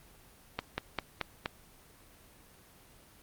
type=slowing click train; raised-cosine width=0.3 ms; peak=-15 dBFS; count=5; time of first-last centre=0.59-1.459 s; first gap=190 ms; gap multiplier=1.09; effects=pink hiss -58 dBFS RMS until 3.22 s + Opus 24 kbps